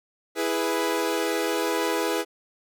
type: chord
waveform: sawtooth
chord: E major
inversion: none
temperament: equal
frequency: 329.6 / 415.3 / 493.9 Hz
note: E4 / G#4 / B4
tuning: 0 / 0 / 0 cents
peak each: -24 dBFS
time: 0.35-2.25 s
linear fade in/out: 50 ms
effects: none